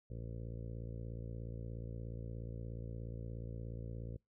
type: harmonic tone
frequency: 56.9 Hz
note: A#1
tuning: 41 cents flat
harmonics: 1 / 2 / 3 / 4 / 5 / 6 / 7 / 8 / 9 / 10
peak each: -46 / -45 / -52 / -56 / -59 / -59 / -62 / -57 / -58 / -65 dBFS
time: 0.1-4.17 s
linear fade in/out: 5 ms
effects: noise-tail reverb RT60 0.2 s tail -26 dB re dry